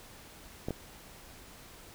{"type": "clicks", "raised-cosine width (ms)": 2, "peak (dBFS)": -20, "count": 2, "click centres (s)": [0.685, 0.707], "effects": ["pink hiss -52 dBFS RMS until 1.94 s"]}